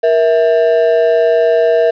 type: ring-modulated tone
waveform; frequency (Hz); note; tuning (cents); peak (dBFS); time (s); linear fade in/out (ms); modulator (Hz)
triangle; 563; C#5; +27; -3; 0.03-1.91; 10; 90.7
effects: resampled to 11025 Hz + 7-bit